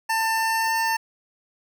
25% pulse tone with pitch glide, 894 to 899.7 Hz, A5 to A5, +27 to +38 cents, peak -17 dBFS, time 0.09-0.97 s, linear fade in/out 10 ms, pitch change +11 cents, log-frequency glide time 0.35-0.74 s, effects none

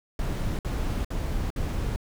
brown noise bursts, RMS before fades -28 dBFS, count 4, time 0.19-1.961 s, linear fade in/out 2 ms, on 400 ms, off 57 ms, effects none

